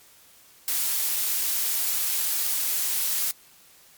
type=noise with dropouts; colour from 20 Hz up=blue; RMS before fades=-25 dBFS; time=0.68-3.31 s; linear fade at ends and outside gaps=0 ms; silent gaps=1.161-1.165 s; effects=white hiss -54 dBFS RMS until 3.97 s + MP3 96 kbps